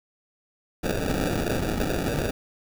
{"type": "noise with sample-and-hold", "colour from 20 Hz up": "white", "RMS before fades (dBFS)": -26, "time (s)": [0.83, 2.31], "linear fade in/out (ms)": 10, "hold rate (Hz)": 1050, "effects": []}